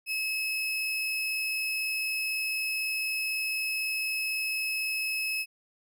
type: tone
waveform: 35% pulse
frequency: 2582 Hz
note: E7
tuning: 37 cents flat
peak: -27 dBFS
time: 0.06-5.46 s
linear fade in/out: 50 ms
effects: none